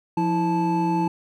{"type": "tone cluster", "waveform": "triangle", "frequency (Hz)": [173.6, 327.4, 873], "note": ["F3", "E4", "A5"], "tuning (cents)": [-10, -12, -14], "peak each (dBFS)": -22, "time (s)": [0.17, 1.08], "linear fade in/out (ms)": 5, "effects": []}